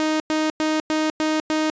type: tone bursts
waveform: sawtooth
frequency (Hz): 311.1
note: D#4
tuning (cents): 0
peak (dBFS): -15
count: 6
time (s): 0-1.7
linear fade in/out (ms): 0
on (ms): 200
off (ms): 100
effects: resampled to 16000 Hz